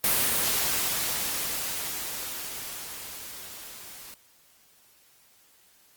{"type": "noise with level ramp", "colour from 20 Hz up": "white", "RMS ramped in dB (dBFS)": [-23, -45], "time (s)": [0.04, 4.14], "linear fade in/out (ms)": 0, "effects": ["white hiss -60 dBFS RMS until 5.96 s", "Opus 32 kbps"]}